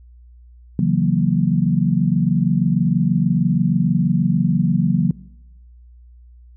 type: chord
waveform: sine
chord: F# dominant seventh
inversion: second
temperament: equal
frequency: 138.59 / 164.81 / 185 / 233.1 Hz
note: C#3 / E3 / F#3 / A#3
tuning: 0 / 0 / 0 / 0 cents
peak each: -21 / -19 / -18 / -22 dBFS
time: 0.79-5.11 s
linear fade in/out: 2 ms
effects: noise-tail reverb RT60 0.9 s tail -21 dB re dry + added 60 Hz sine -42 dBFS peak until 6.56 s